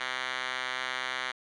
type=tone with band-pass filter; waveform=5% pulse; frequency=128.4 Hz; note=C3; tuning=32 cents flat; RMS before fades=-34 dBFS; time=0-1.32 s; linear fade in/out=10 ms; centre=2400 Hz; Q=3.2; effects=resampled to 24000 Hz